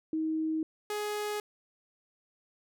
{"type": "tone pair in turn", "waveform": ["sine", "sawtooth"], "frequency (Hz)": [316.4, 418.3], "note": ["D#4", "G#4"], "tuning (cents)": [29, 12], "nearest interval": "perfect fourth", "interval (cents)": 483, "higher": "second", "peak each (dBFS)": -28, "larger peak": "neither", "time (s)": [[0.13, 0.63], [0.9, 1.4]], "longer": "neither", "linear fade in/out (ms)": 2, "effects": []}